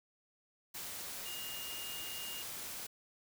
sine tone in noise, 2840 Hz, F7, 28 cents sharp, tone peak -45 dBFS, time 1.25-2.43 s, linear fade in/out 10 ms, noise white, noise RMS -44 dBFS, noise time 0.74-2.87 s, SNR -4 dB, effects none

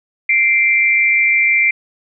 sine tone pair together, 2093 / 2347 Hz, C7 / D7, 0 / -2 cents, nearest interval major second, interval 198 cents, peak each -13 dBFS, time 0.29-1.71 s, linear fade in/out 5 ms, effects none

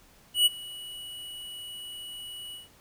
square tone with ADSR envelope, 2934 Hz, F#7, 15 cents flat, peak -17 dBFS, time 0.34-2.69 s, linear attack 120 ms, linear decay 23 ms, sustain -22 dB, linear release 160 ms, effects pink hiss -58 dBFS RMS until 2.8 s

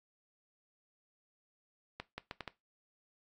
accelerating click train, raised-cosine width 0.3 ms, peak -24 dBFS, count 5, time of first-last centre 2-2.477 s, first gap 180 ms, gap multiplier 0.73, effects noise-tail reverb RT60 0.2 s tail -17 dB re dry + AAC 64 kbps

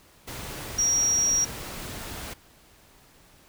sine tone in noise, 5680 Hz, F8, 28 cents sharp, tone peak -20 dBFS, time 0.78-1.45 s, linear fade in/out 10 ms, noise pink, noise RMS -37 dBFS, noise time 0.27-2.34 s, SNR +14 dB, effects pink hiss -56 dBFS RMS until 3.48 s

